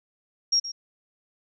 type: tone with echo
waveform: sine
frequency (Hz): 5588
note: F8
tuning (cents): 0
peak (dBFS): -18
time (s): 0.52-0.6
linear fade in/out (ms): 10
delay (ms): 120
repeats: 1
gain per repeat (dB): -13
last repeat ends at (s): 0.72
effects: none